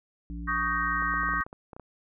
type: harmonic tone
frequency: 58 Hz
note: A#1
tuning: 8 cents flat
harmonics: 1 / 3 / 5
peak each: -35 / -40 / -42 dBFS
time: 0.3-1.41 s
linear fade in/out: 0 ms
type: chord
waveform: sine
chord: Eb dominant seventh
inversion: third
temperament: just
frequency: 1120.1 / 1244.5 / 1555.6 / 1866.8 Hz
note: Db6 / Eb6 / G6 / Bb6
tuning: +18 / 0 / -14 / +2 cents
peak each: -31 dBFS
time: 0.47-1.44 s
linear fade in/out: 20 ms
type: clicks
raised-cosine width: 1 ms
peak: -29 dBFS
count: 10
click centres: 1.023 / 1.139 / 1.234 / 1.289 / 1.336 / 1.465 / 1.529 / 1.732 / 1.765 / 1.797 s
effects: none